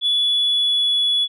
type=tone with pitch glide; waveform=sine; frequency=3424 to 3404 Hz; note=A7 to G#7; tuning=-48 to +42 cents; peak=-14 dBFS; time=0.01-1.28 s; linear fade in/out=50 ms; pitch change=-10 cents; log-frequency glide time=0.15-0.97 s; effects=tanh soft clip ceiling -12 dBFS